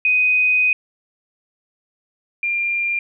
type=tone pair in turn; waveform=sine; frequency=2500 / 2392 Hz; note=D#7 / D7; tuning=+8 / +31 cents; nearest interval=minor second; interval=77 cents; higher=first; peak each=-13 / -18 dBFS; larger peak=first; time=0.05-0.73 / 2.43-2.99 s; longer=first; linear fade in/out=2 ms; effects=none